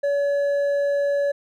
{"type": "tone with hard clipping", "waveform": "sine", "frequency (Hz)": 568, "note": "C#5", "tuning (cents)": 42, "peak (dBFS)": -20, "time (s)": [0.03, 1.32], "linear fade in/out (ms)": 10, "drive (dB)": 4, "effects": []}